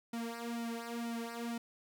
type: tone with flanger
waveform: sawtooth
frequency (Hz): 233.2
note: A#3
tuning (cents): +1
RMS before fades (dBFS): -40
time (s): 0.13-1.58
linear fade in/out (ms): 5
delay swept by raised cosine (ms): 1.8 to 4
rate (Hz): 2.1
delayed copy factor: -0.9
effects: none